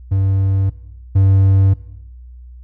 triangle tone pair in turn, 96.8 / 96.8 Hz, G2 / G2, -21 / -21 cents, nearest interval unison, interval 0 cents, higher neither, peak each -10 / -6 dBFS, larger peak second, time 0.11-0.7 / 1.15-1.74 s, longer neither, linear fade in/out 10 ms, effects noise-tail reverb RT60 0.9 s tail -21 dB re dry + added 61 Hz sine -34 dBFS peak until 2.63 s

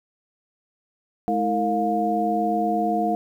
sine tone cluster, 212.6 / 320.5 / 457.5 / 708 Hz, G#3 / E4 / A#4 / F5, +41 / -49 / -32 / +23 cents, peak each -26 / -27 / -29 / -22 dBFS, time 1.28-3.15 s, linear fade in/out 0 ms, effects 9-bit

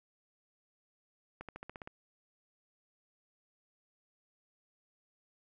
accelerating click train, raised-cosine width 0.5 ms, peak -29 dBFS, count 8, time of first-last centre 1.41-1.875 s, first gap 77 ms, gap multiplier 0.95, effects none

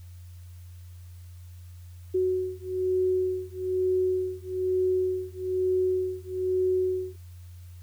sine beating tone pair, 370 / 371.1 Hz, F#4 / F#4, 0 / +5 cents, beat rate 1.1 Hz, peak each -27 dBFS, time 2.14-7.16 s, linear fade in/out 10 ms, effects added 88 Hz sine -42 dBFS peak until 7.82 s + white hiss -61 dBFS RMS until 7.82 s

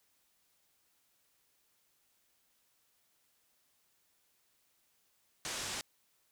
white low-pass noise, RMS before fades -40 dBFS, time 5.45-5.81 s, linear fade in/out 0 ms, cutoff 8200 Hz, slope 24 dB/octave, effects white hiss -74 dBFS RMS until 6.31 s

